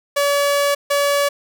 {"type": "tone pair in turn", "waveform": "sawtooth", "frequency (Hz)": [570, 570], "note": ["C#5", "C#5"], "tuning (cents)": [48, 48], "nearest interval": "unison", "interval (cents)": 0, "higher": "neither", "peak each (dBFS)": -11, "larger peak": "neither", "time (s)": [[0.16, 0.75], [0.9, 1.29]], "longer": "first", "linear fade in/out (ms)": 10, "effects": []}